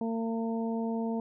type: harmonic tone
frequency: 227.2 Hz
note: A#3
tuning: 44 cents flat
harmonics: 1 / 2 / 3 / 4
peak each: -30 / -36 / -40 / -42 dBFS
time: 0.01-1.2 s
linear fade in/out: 2 ms
effects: none